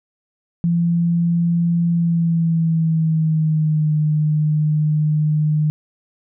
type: tone with pitch glide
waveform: sine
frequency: 170.2 to 152.51 Hz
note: F3 to D#3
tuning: -44 to -34 cents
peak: -14 dBFS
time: 0.64-5.7 s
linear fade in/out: 0 ms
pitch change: -190 cents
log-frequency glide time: 1.91-3.94 s
effects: none